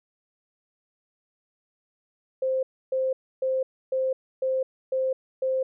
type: tone bursts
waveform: sine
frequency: 523.3 Hz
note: C5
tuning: in tune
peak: -22 dBFS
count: 7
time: 2.42-5.63 s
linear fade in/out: 5 ms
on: 210 ms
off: 290 ms
effects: none